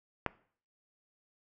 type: click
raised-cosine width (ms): 0.5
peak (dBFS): -14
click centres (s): 0.263
effects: noise-tail reverb RT60 0.5 s tail -20 dB re dry